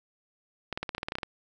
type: clicks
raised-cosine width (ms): 0.3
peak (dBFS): -16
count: 12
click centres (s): 0.727 / 0.775 / 0.83 / 0.892 / 0.949 / 0.981 / 1.031 / 1.085 / 1.121 / 1.154 / 1.185 / 1.232
effects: none